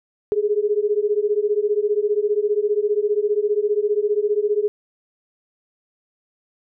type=beating tone pair; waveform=sine; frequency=409.5 / 424.5 Hz; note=G#4 / G#4; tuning=-24 / +38 cents; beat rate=15 Hz; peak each=-20 dBFS; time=0.32-4.68 s; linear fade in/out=0 ms; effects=none